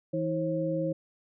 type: tone cluster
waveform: sine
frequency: 162.7 / 320.6 / 537 Hz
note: E3 / E4 / C5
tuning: -22 / -48 / +45 cents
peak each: -32 / -32 / -30 dBFS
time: 0.13-0.93 s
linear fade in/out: 10 ms
effects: none